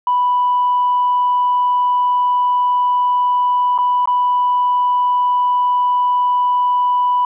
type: tone with dropouts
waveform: sine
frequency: 987.8 Hz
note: B5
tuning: in tune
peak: -11 dBFS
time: 0.07-7.25 s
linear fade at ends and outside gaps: 2 ms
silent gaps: 3.779-3.786 / 4.057-4.074 s
effects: tanh soft clip ceiling -8 dBFS